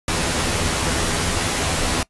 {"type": "noise with comb filter", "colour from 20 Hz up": "pink", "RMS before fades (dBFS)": -21, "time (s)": [0.08, 2.03], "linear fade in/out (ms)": 2, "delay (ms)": 12, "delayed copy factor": 0.6, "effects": ["noise-tail reverb RT60 0.1 s tail -22 dB re dry", "resampled to 24000 Hz"]}